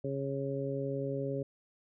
harmonic tone, 137.6 Hz, C#3, 12 cents flat, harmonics 1 / 2 / 3 / 4, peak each -37 / -39 / -37 / -38 dBFS, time 0.04-1.43 s, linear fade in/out 5 ms, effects none

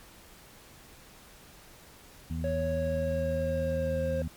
harmonic tone, 81.1 Hz, E2, 28 cents flat, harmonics 1 / 2 / 3, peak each -33 / -35 / -38 dBFS, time 2.3-4.28 s, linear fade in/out 5 ms
triangle tone with pitch glide, 555 to 531.5 Hz, C#5 to C5, +2 to +27 cents, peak -27 dBFS, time 2.44-4.22 s, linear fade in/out 2 ms, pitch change -75 cents, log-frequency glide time 2.62-4 s
effects pink hiss -53 dBFS RMS until 4.36 s + MP3 96 kbps

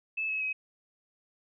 sine tone with pitch steps, 2614 / 2577 / 2540 Hz, E7 / E7 / D#7, -15 / -40 / +35 cents, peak -29 dBFS, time 0.17-0.53 s, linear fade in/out 10 ms, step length 120 ms, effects none

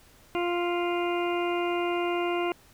harmonic tone, 349.2 Hz, F4, in tune, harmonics 1 / 2 / 3 / 4 / 6 / 7 / 8, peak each -27 / -32 / -35 / -39 / -39 / -40 / -39 dBFS, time 0.35-2.52 s, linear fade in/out 0 ms, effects pink hiss -57 dBFS RMS until 2.73 s

